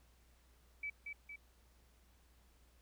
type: tone with echo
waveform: sine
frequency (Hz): 2300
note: D7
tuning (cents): -37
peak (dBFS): -39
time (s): 0.83-0.9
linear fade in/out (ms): 5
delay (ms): 230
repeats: 2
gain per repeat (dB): -4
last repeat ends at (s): 1.36
effects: added 60 Hz sine -66 dBFS peak until 2.81 s + pink hiss -72 dBFS RMS until 2.81 s